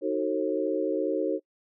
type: chord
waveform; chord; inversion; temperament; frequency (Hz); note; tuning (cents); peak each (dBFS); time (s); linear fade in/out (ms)
sine; D# diminished seventh; none; just; 311.1 / 373.4 / 448 / 537.6; D#4 / F#4 / A4 / C5; 0 / +16 / +31 / +47; -30 / -30 / -30 / -30; 0.01-1.4; 50
effects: noise-tail reverb RT60 0.1 s tail -25 dB re dry